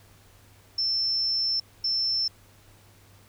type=tone bursts at uneven times; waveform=sine; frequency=5340 Hz; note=E8; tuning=22 cents sharp; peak=-23 dBFS; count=2; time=0.78-1.6 / 1.84-2.28 s; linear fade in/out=5 ms; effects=added 100 Hz sine -56 dBFS peak until 3.28 s + pink hiss -57 dBFS RMS until 3.28 s